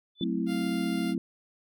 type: tone with exponential growth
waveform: sine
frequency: 3500 Hz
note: A7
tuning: 10 cents flat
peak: -30 dBFS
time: 0.15-0.24 s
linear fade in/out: 5 ms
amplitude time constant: 19 ms
type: chord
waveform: sine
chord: F# half-diminished seventh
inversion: none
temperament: equal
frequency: 185 / 220 / 261.6 / 329.6 Hz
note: F#3 / A3 / C4 / E4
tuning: 0 / 0 / 0 / 0 cents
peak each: -32 dBFS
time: 0.21-1.18 s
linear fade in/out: 2 ms
type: tone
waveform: 10% pulse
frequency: 698.5 Hz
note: F5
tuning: in tune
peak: -29 dBFS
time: 0.46-1.15 s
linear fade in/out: 50 ms
effects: none